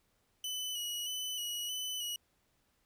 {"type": "tone with vibrato", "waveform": "sawtooth", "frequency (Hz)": 2960, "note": "F#7", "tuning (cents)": 0, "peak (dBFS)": -33, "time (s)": [0.44, 2.16], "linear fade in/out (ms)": 2, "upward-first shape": "square", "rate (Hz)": 1.6, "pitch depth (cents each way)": 28, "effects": ["pink hiss -75 dBFS RMS until 2.85 s"]}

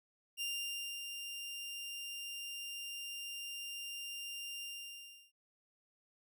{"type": "tone with ADSR envelope", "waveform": "sawtooth", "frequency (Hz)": 2794, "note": "F7", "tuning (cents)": 0, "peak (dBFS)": -33, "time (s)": [0.37, 5.32], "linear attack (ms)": 41, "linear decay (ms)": 590, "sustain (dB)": -6, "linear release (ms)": 690, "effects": []}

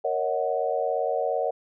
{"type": "chord", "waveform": "sine", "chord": "D# minor seventh", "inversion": "second", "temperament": "equal with one note detuned", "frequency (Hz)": [466.2, 554.4, 632, 740], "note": ["A#4", "C#5", "D#5", "F#5"], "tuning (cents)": [0, 0, 27, 0], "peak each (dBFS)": [-29, -28, -29, -29], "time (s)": [0.04, 1.51], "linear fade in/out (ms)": 10, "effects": []}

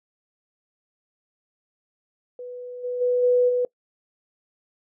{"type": "tone with level steps", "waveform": "sine", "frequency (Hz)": 493.9, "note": "B4", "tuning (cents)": 0, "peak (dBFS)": [-33, -25, -18, -15, -19], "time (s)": [2.39, 3.65], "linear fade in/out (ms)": 2, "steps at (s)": [2.83, 3, 3.22, 3.48], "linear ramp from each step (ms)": 20, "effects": ["noise-tail reverb RT60 0.1 s tail -23 dB re dry"]}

